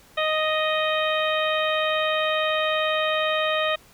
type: harmonic tone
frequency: 622.3 Hz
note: D#5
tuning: in tune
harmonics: 1 / 2 / 3 / 4 / 5 / 6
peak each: -24 / -27 / -29 / -30 / -31 / -32 dBFS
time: 0.17-3.76 s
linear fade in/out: 10 ms
effects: pink hiss -53 dBFS RMS until 3.93 s